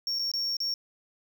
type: tone with dropouts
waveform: triangle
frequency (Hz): 5510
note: F8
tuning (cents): -24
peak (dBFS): -26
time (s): 0.07-0.74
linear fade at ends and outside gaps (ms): 1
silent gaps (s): 0.188-0.193 / 0.316-0.337 / 0.568-0.603
effects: none